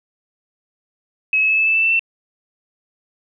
sine tone with pitch steps, 2567 / 2583 / 2600 / 2616 / 2633 / 2650 / 2667 / 2684 Hz, E7 / E7 / E7 / E7 / E7 / E7 / E7 / E7, -47 / -36 / -24 / -14 / -3 / +9 / +20 / +31 cents, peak -13 dBFS, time 1.33-1.994 s, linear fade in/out 2 ms, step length 83 ms, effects none

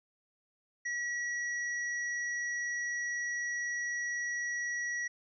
sine tone with hard clipping, 1926 Hz, B6, 44 cents flat, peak -34 dBFS, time 0.85-5.08 s, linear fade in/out 10 ms, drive 17 dB, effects resampled to 16000 Hz

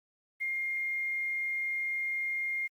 sine tone with quantisation, 2122 Hz, C7, 24 cents sharp, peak -30 dBFS, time 0.4-2.68 s, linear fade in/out 20 ms, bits 10, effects Opus 32 kbps

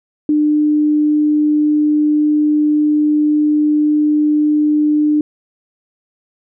sine tone, 300.3 Hz, D4, 39 cents sharp, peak -10 dBFS, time 0.29-5.21 s, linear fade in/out 2 ms, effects none

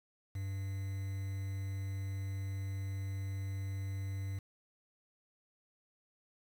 triangle tone with quantisation, 97.5 Hz, G2, 9 cents flat, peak -34 dBFS, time 0.35-4.39 s, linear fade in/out 5 ms, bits 9, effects none

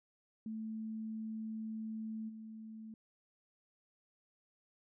sine tone with level steps, 220 Hz, A3, in tune, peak -39 / -46 dBFS, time 0.46-2.94 s, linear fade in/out 2 ms, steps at 2.28 s, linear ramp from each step 20 ms, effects none

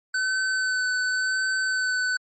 square tone with vibrato, 1517 Hz, F#6, 43 cents sharp, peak -23 dBFS, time 0.14-2.17 s, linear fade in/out 5 ms, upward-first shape sine, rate 0.91 Hz, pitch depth 14 cents each way, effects MP3 32 kbps

